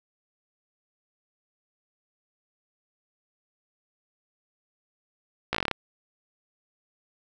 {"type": "slowing click train", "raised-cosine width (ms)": 0.3, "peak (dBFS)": -9, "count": 9, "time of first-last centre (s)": [5.53, 5.713], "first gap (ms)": 16, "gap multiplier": 1.1, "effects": []}